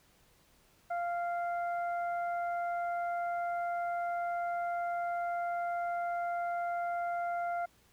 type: harmonic tone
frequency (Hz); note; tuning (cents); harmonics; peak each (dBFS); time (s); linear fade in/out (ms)
695; F5; -9; 1 / 2 / 3; -32 / -41 / -51; 0.9-7.66; 10
effects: pink hiss -66 dBFS RMS until 7.92 s